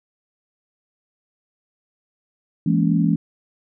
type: chord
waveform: sine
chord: A# half-diminished seventh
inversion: second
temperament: just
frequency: 167.82 / 209.8 / 233.1 / 279.7 Hz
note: E3 / G#3 / A#3 / C#4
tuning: +31 / +18 / 0 / +16 cents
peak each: -18 / -21 / -24 / -22 dBFS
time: 2.66-3.16 s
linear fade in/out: 5 ms
effects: none